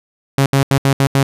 sawtooth tone bursts at uneven times, 137.1 Hz, C#3, 19 cents flat, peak -6 dBFS, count 6, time 0.38-0.46 / 0.53-0.63 / 0.71-0.78 / 0.85-0.93 / 1-1.07 / 1.15-1.23 s, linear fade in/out 2 ms, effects resampled to 32000 Hz

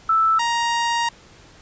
sine / sawtooth tone pair in turn, 1318.5 / 937.1 Hz, E6 / A#5, 0 / +9 cents, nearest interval tritone, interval 591 cents, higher first, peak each -14 / -15 dBFS, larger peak first, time 0.09-0.39 / 0.39-1.09 s, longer second, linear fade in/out 5 ms, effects pink hiss -48 dBFS RMS until 1.61 s + resampled to 16000 Hz

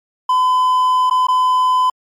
triangle tone with dropouts, 1013 Hz, B5, 44 cents sharp, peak -9 dBFS, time 0.29-1.9 s, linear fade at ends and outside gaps 5 ms, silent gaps 1.099-1.109 / 1.27-1.284 s, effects MP3 96 kbps

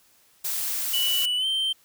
blue noise, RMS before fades -28 dBFS, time 0.44-1.26 s, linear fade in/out 10 ms
triangle tone with pitch glide, 2960 to 3125 Hz, F#7 to G7, 0 to -6 cents, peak -21 dBFS, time 0.93-1.73 s, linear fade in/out 10 ms, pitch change +94 cents, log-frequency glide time 1.37-1.46 s
effects white hiss -60 dBFS RMS until 1.84 s

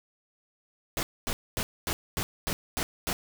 pink noise bursts, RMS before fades -30 dBFS, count 8, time 0.97-3.13 s, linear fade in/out 0 ms, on 60 ms, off 240 ms, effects none

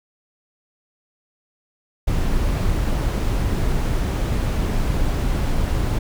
brown noise, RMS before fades -20 dBFS, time 2.07-5.99 s, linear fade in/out 10 ms, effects none

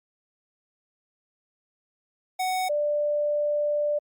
square / sine tone pair in turn, 744 / 590.5 Hz, F#5 / D5, +9 / +9 cents, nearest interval major third, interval 400 cents, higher first, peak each -25 / -22 dBFS, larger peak second, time 2.39-2.69 / 2.69-3.99 s, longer second, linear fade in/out 10 ms, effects Opus 48 kbps

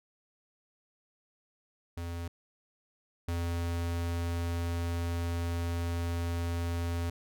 square tone pair in turn, 85.3 / 85.3 Hz, F2 / F2, -40 / -40 cents, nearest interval unison, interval 0 cents, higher neither, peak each -36 / -31 dBFS, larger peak second, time 1.97-2.28 / 3.28-7.1 s, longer second, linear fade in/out 5 ms, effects none

